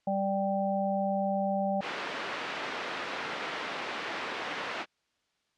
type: harmonic tone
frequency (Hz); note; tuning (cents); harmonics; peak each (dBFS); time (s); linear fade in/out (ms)
196; G3; 0; 1 / 3 / 4; -31 / -31 / -31; 0.07-1.81; 5
type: band-pass noise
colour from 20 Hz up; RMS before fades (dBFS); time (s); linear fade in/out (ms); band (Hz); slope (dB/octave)
white; -36; 1.8-4.86; 50; 270 to 2200; 12
effects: white hiss -75 dBFS RMS until 5.57 s + low-pass 5000 Hz 12 dB/octave